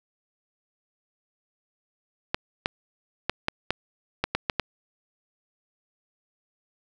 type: clicks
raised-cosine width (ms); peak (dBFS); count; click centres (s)
0.3; -7; 9; 2.345 / 2.659 / 3.296 / 3.484 / 3.706 / 4.24 / 4.35 / 4.498 / 4.597
effects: none